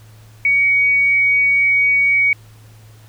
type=tone; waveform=sine; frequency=2249 Hz; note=C#7; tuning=24 cents sharp; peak=-11 dBFS; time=0.45-2.33 s; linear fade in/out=2 ms; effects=added 109 Hz sine -41 dBFS peak until 3.08 s + pink hiss -50 dBFS RMS until 3.08 s